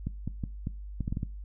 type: clicks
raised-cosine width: 5 ms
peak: -19 dBFS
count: 9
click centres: 0.07 / 0.276 / 0.438 / 0.671 / 1.007 / 1.079 / 1.125 / 1.171 / 1.231 s
effects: noise-tail reverb RT60 0.3 s tail -20 dB re dry + added 50 Hz sine -38 dBFS peak until 1.44 s